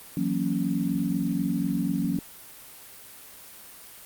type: chord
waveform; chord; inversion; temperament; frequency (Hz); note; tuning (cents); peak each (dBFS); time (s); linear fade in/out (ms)
sine; F# dominant seventh; third; equal; 164.81 / 185 / 233.1 / 277.2; E3 / F#3 / A#3 / C#4; 0 / 0 / 0 / 0; -31 / -28 / -30 / -28; 0.17-2.19; 2
effects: white hiss -46 dBFS RMS until 4.05 s + Opus 32 kbps